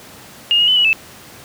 sine tone with pitch steps, 2842 / 2878 / 3017 / 2928 / 2629 Hz, F7 / F#7 / F#7 / F#7 / E7, +30 / -49 / +33 / -19 / -5 cents, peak -10 dBFS, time 0.51-0.93 s, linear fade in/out 0 ms, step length 84 ms, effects pink hiss -39 dBFS RMS until 1.44 s + high-pass 100 Hz 12 dB/octave

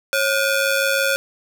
sawtooth ring-modulated tone, 987.8 Hz, B5, in tune, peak -10 dBFS, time 0.13-1.16 s, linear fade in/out 0 ms, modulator 441 Hz, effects none

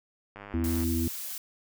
click train, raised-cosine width 0.5 ms, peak -28 dBFS, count 49, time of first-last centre 0.36-0.835 s, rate 101 Hz
harmonic tone, 83 Hz, E2, 12 cents sharp, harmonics 1 / 3 / 4, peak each -29 / -29 / -32 dBFS, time 0.54-1.08 s, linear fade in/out 0 ms
blue noise, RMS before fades -37 dBFS, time 0.64-1.38 s, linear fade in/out 2 ms
effects none

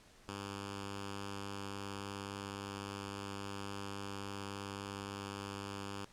5% pulse tone with notch filter, 99.6 Hz, G2, 28 cents sharp, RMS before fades -44 dBFS, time 0.28-6.05 s, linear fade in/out 5 ms, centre 650 Hz, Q 1.6, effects pink hiss -62 dBFS RMS until 6.12 s + low-pass 9000 Hz 12 dB/octave

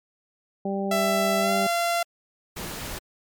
harmonic tone, 196.5 Hz, G3, 4 cents sharp, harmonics 1 / 2 / 3 / 4, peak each -27 / -30 / -32 / -33 dBFS, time 0.65-1.67 s, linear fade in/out 5 ms
sawtooth tone with pitch glide, 666 to 686.3 Hz, E5 to F5, +18 to -30 cents, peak -18 dBFS, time 0.91-2.03 s, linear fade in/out 5 ms, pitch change +52 cents, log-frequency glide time 1.4-1.53 s
pink noise, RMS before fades -34 dBFS, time 2.56-2.99 s, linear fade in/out 10 ms
effects MP3 96 kbps

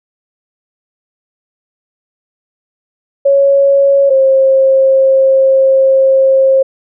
sine tone pair in turn, 555 / 534.2 Hz, C#5 / C5, +2 / +36 cents, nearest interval minor second, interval 66 cents, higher first, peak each -5 dBFS, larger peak neither, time 3.25-4.1 / 4.1-6.63 s, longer second, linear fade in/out 10 ms, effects none

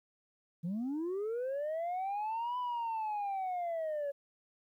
sine linear two-way sweep, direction up then down, 159.4 to 1000 to 556 Hz, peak -31 dBFS, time 0.63-4.12 s, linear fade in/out 20 ms, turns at 2.58 s, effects tanh soft clip ceiling -32 dBFS + 12-bit

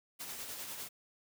white noise with tremolo, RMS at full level -42 dBFS, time 0.19-0.89 s, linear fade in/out 20 ms, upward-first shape sine, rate 10 Hz, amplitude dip 40%, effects high-pass 80 Hz 12 dB/octave

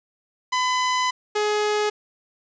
sawtooth tone pair in turn, 1007 / 420.5 Hz, B5 / G#4, +33 / +22 cents, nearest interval octave + minor third, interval 1511 cents, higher first, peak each -16 / -16 dBFS, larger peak neither, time 0.52-1.11 / 1.35-1.9 s, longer first, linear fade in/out 10 ms, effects resampled to 16000 Hz + 8-bit

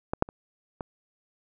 clicks, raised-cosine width 1 ms, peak -13 / -6 / -27 / -19 dBFS, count 4, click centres 0.135 / 0.224 / 0.289 / 0.808 s, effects none

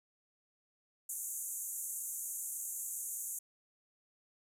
pink band-pass noise, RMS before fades -41 dBFS, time 1.09-3.39 s, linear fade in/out 5 ms, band 6500 to 14000 Hz, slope 96 dB/octave, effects none

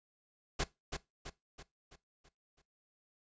pink noise with echo, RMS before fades -32 dBFS, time 0.59-0.64 s, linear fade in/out 10 ms, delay 330 ms, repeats 6, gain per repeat -6 dB, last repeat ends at 2.62 s, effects noise-tail reverb RT60 0.2 s tail -19 dB re dry + resampled to 16000 Hz

